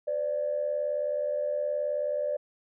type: tone pair together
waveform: sine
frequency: 510 / 589 Hz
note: C5 / D5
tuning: -44 / +5 cents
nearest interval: major second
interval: 249 cents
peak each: -33 / -27 dBFS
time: 0.07-2.37 s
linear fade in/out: 10 ms
effects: tanh soft clip ceiling -19 dBFS